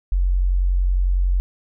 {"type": "tone", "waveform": "sine", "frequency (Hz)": 45.47, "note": "F#1", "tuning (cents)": -29, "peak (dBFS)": -15, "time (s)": [0.12, 1.4], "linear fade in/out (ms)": 0, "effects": []}